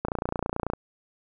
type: click train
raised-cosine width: 1 ms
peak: -13 dBFS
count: 21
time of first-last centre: 0.05-0.735 s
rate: 29.2 Hz
effects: none